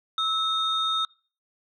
sine tone pair together, 1303 / 3685 Hz, E6 / A#7, -20 / -21 cents, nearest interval octave + tritone, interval 1799 cents, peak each -25 / -24 dBFS, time 0.18-1.05 s, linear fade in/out 2 ms, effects noise-tail reverb RT60 0.4 s tail -26 dB re dry + tanh soft clip ceiling -17 dBFS

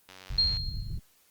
click train, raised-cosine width 0.2 ms, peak -29 dBFS, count 46, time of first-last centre 0.09-0.569 s, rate 93.9 Hz
pink low-pass noise, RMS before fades -34 dBFS, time 0.3-0.99 s, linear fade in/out 5 ms, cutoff 130 Hz, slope 24 dB/octave
sine tone with exponential decay, 4222 Hz, C8, 15 cents sharp, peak -19 dBFS, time 0.38-0.98 s, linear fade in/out 5 ms, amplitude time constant 130 ms
effects white hiss -64 dBFS RMS until 1.3 s + Opus 24 kbps

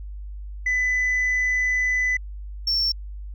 sine tone pair in turn, 2000 / 5436 Hz, B6 / F8, +21 / -48 cents, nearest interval octave + perfect fourth, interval 1731 cents, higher second, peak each -17 dBFS, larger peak neither, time 0.66-2.17 / 2.67-2.92 s, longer first, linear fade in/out 5 ms, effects tanh soft clip ceiling -18 dBFS + added 50 Hz sine -32 dBFS peak until 3.34 s

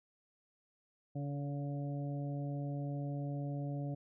harmonic tone with a mistuned harmonic, 142.4 Hz, C#3, 47 cents sharp, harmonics 1 / 2 / 3 / 4 / 5, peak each -37 / -43 / -54 / -48 / -52 dBFS, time 1.15-3.95 s, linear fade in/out 10 ms, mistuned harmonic 3, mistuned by +30 cents, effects none

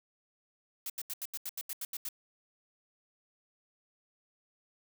blue noise bursts, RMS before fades -38 dBFS, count 11, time 0.86-2.088 s, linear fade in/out 2 ms, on 38 ms, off 81 ms, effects none

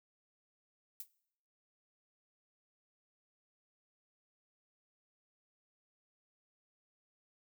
violet noise with exponential decay, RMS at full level -39 dBFS, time 1-1.08 s, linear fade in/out 2 ms, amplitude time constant 17 ms, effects noise-tail reverb RT60 0.7 s tail -21 dB re dry

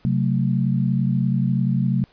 sine chord, F# diminished, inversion second, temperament just, 133.2 / 185 / 222 Hz, C3 / F#3 / A3, +31 / 0 / +16 cents, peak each -20 / -22 / -24 dBFS, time 0.05-2.04 s, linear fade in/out 0 ms, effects pink hiss -57 dBFS RMS until 2.12 s + resampled to 11025 Hz

